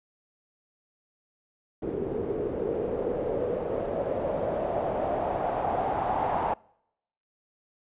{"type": "noise with low-pass filter sweep", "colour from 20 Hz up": "white", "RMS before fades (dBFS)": -29, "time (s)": [1.82, 6.54], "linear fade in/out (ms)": 5, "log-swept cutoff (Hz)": [390, 840], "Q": 4.4, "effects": ["noise-tail reverb RT60 0.8 s tail -26 dB re dry", "resampled to 8000 Hz"]}